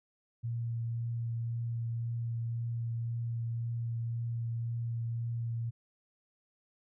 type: tone with vibrato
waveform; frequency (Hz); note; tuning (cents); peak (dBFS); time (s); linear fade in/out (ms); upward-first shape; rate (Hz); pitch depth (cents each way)
sine; 116.54; A#2; 0; -32; 0.43-5.71; 20; triangle; 1.9; 13
effects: none